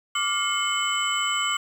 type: tone cluster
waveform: sine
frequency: 1168 / 1405 / 2153 / 3013 / 7750 Hz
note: D6 / F6 / C7 / F#7 / B8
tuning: -10 / +10 / +49 / +31 / -34 cents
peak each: -27 / -31 / -30 / -26 / -31 dBFS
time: 0.15-1.57 s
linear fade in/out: 5 ms
effects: tanh soft clip ceiling -11 dBFS + 8-bit